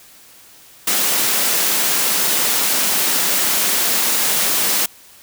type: high-pass noise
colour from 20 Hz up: white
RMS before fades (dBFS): -17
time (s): 0.87-4.86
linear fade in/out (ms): 5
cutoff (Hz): 160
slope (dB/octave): 48
effects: white hiss -45 dBFS RMS until 5.22 s